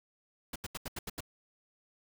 pink noise bursts, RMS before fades -39 dBFS, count 7, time 0.53-1.206 s, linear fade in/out 5 ms, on 28 ms, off 80 ms, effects none

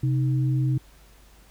sine tone pair together, 130.8 / 311.1 Hz, C3 / D#4, 0 / 0 cents, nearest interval octave + minor third, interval 1500 cents, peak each -20 / -31 dBFS, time 0.03-0.78 s, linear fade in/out 5 ms, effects added 50 Hz sine -52 dBFS peak until 1.5 s + pink hiss -56 dBFS RMS until 1.5 s

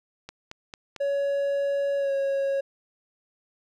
click train, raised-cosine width 0.2 ms, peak -21 dBFS, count 4, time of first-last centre 0.29-0.963 s, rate 4.46 Hz
triangle tone with pitch glide, 561 to 549.8 Hz, C#5 to C#5, +21 to -14 cents, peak -21 dBFS, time 1-2.61 s, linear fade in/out 10 ms, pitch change -35 cents, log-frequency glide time 1.97-2.12 s
effects none

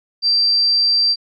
sine tone, 4699 Hz, D8, in tune, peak -9 dBFS, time 0.22-1.16 s, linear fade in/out 50 ms, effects tanh soft clip ceiling -11 dBFS + MP3 48 kbps

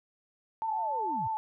sine tone with vibrato, 880 Hz, A5, in tune, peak -29 dBFS, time 0.62-1.37 s, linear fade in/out 0 ms, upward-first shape triangle, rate 6.4 Hz, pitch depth 36 cents each way
sine linear sweep, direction down, 900 to 90.4 Hz, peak -37 dBFS, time 0.66-1.28 s, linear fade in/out 10 ms
effects none

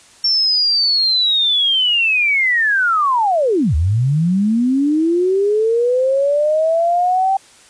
sine linear two-way sweep, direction down then up, 5450 to 71.1 to 782 Hz, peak -12 dBFS, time 0.24-7.37 s, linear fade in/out 5 ms, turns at 3.75 s, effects white hiss -46 dBFS RMS until 7.69 s + resampled to 22050 Hz

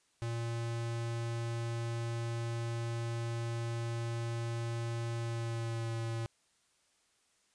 square tone with pitch glide, 116.54 to 114.67 Hz, A#2 to A#2, 0 to -28 cents, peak -35 dBFS, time 0.22-6.26 s, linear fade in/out 0 ms, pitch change -28 cents, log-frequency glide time 5.16-5.93 s, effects white hiss -72 dBFS RMS until 7.54 s + resampled to 22050 Hz

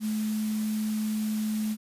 sine tone in noise, 215.3 Hz, A3, 37 cents flat, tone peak -26 dBFS, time 0-1.77 s, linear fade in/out 50 ms, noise white, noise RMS -42 dBFS, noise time 0-1.77 s, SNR +13 dB, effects resampled to 32000 Hz

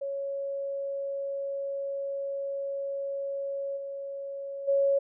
sine tone with level steps, 554.4 Hz, C#5, in tune, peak -30 / -34 / -21 dBFS, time 0.01-4.99 s, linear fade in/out 10 ms, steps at 3.76 / 4.67 s, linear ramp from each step 20 ms, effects none

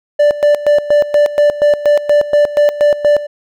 triangle tone with tremolo, 587.3 Hz, D5, in tune, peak -4 dBFS, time 0.19-3.27 s, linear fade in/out 10 ms, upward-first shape square, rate 4.2 Hz, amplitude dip 80%, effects none

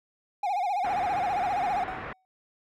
triangle tone with vibrato, 767 Hz, G5, 38 cents flat, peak -23 dBFS, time 0.43-1.84 s, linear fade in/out 5 ms, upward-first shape sine, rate 15 Hz, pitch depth 150 cents each way
white low-pass noise, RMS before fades -38 dBFS, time 0.84-2.13 s, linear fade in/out 5 ms, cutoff 1900 Hz, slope 24 dB/octave
triangle tone with exponential decay, 750 Hz, F#5, 23 cents sharp, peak -29 dBFS, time 1.88-2.25 s, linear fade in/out 0 ms, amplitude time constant 79 ms
effects none

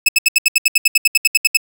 sawtooth tone bursts, 2600 Hz, E7, 24 cents flat, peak -5 dBFS, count 16, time 0.06-1.572 s, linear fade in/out 5 ms, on 27 ms, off 72 ms, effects none

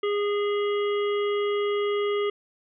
harmonic tone, 410.7 Hz, G#4, 19 cents flat, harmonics 1 / 3 / 5 / 7 / 8, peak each -23 / -33 / -37 / -40 / -41 dBFS, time 0.03-2.3 s, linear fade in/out 5 ms, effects none

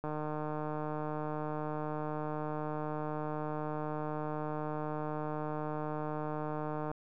click train, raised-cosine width 1 ms, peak -24 dBFS, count 1046, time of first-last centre 0.04-6.915 s, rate 152 Hz, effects none

